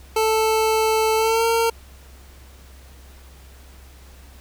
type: tone with pitch glide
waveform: 25% pulse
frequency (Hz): 440 to 457.9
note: A4 to A#4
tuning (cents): 0 to -31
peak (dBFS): -13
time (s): 0.16-1.7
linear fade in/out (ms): 5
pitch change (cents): +69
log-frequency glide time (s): 1.16-1.45
effects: added 66 Hz sine -43 dBFS peak until 4.4 s + pink hiss -50 dBFS RMS until 4.4 s